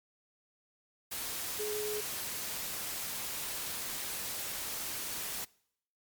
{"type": "tone in noise", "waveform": "sine", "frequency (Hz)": 421.4, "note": "G#4", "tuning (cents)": 25, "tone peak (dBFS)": -34, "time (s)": [1.59, 2.01], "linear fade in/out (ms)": 10, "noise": "white", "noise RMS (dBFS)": -38, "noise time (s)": [1.11, 5.45], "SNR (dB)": 1, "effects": ["noise-tail reverb RT60 0.7 s tail -24 dB re dry", "MP3 96 kbps"]}